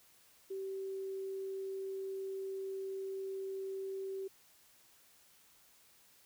sine tone, 385.8 Hz, G4, 28 cents flat, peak -38 dBFS, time 0.5-4.28 s, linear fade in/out 10 ms, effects white hiss -65 dBFS RMS until 6.25 s

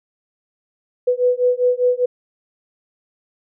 sine beating tone pair, 493.2 / 498.2 Hz, B4 / B4, -2 / +15 cents, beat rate 5 Hz, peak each -17 dBFS, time 1.07-2.06 s, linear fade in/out 10 ms, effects none

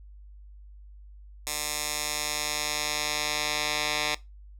10% pulse tone with band-pass filter sweep, 150 Hz, D3, 37 cents sharp, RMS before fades -30 dBFS, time 1.47-4.15 s, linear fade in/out 0 ms, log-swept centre 8400 to 3900 Hz, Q 0.86, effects noise-tail reverb RT60 0.2 s tail -19 dB re dry + added 50 Hz sine -45 dBFS peak until 4.59 s

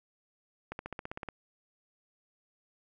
accelerating click train, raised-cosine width 0.5 ms, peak -23 dBFS, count 10, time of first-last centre 0.72-1.287 s, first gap 71 ms, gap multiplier 0.97, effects none

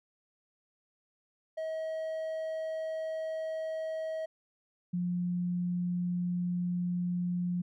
triangle / sine tone pair in turn, 638 / 177.18 Hz, D#5 / F3, +43 / +25 cents, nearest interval octave + minor seventh, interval 2218 cents, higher first, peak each -31 / -29 dBFS, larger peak second, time 1.57-4.26 / 4.93-7.62 s, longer neither, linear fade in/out 10 ms, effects none

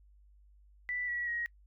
sine tone with pitch steps, 1975.5 / 1932.6 / 1890.7 Hz, B6 / B6 / A#6, 0 / -38 / +24 cents, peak -33 dBFS, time 0.89-1.46 s, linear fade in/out 0 ms, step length 190 ms, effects noise-tail reverb RT60 0.1 s tail -23 dB re dry + added 50 Hz sine -58 dBFS peak until 1.66 s

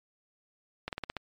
slowing click train, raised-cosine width 0.3 ms, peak -18 dBFS, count 6, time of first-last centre 0.88-1.167 s, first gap 48 ms, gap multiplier 1.09, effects MP3 48 kbps

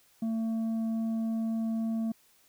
sine tone with tanh clipping, 224.7 Hz, A3, 37 cents sharp, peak -29 dBFS, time 0.22-2.12 s, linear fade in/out 5 ms, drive 5 dB, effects white hiss -64 dBFS RMS until 2.48 s

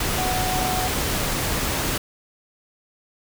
sine tone in noise, 740 Hz, F#5, in tune, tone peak -25 dBFS, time 0.18-0.88 s, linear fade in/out 5 ms, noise pink, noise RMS -24 dBFS, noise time 0-1.98 s, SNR -4 dB, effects none

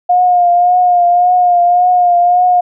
sine tone with vibrato, 712 Hz, F5, 33 cents sharp, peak -6 dBFS, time 0.09-2.61 s, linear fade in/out 10 ms, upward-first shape triangle, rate 1.8 Hz, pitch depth 37 cents each way, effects none

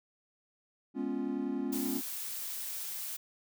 triangle chord, C# dominant seventh, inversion second, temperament equal, 207.7 / 246.9 / 277.2 / 349.2 Hz, G#3 / B3 / C#4 / E#4, 0 / 0 / 0 / 0 cents, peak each -38 / -35 / -33 / -38 dBFS, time 0.94-2.02 s, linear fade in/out 50 ms
blue noise, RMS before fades -39 dBFS, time 1.72-3.17 s, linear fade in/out 10 ms
effects none

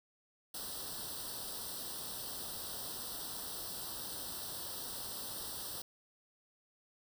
white noise with comb filter, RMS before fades -43 dBFS, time 0.54-5.82 s, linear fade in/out 5 ms, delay 0.22 ms, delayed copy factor +0.9, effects none

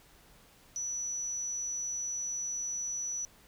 sine tone, 5920 Hz, F#8, in tune, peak -33 dBFS, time 0.76-3.25 s, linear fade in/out 0 ms, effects pink hiss -60 dBFS RMS until 3.47 s

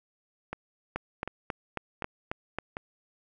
two click trains, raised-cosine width 0.5 ms, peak -16 / -19 dBFS, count 7 / 4, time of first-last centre 0.96-2.586 / 0.53-2.769 s, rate 3.69 / 1.34 Hz, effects none

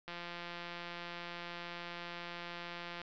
click train, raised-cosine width 0.3 ms, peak -28 dBFS, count 509, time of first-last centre 0.08-3.016 s, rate 173 Hz, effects resampled to 16000 Hz

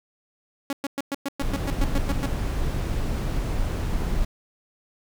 sawtooth tone bursts, 278.6 Hz, C#4, 9 cents sharp, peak -21 dBFS, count 12, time 0.7-2.258 s, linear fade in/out 2 ms, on 29 ms, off 110 ms
brown noise, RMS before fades -25 dBFS, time 1.41-4.25 s, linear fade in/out 5 ms
effects none

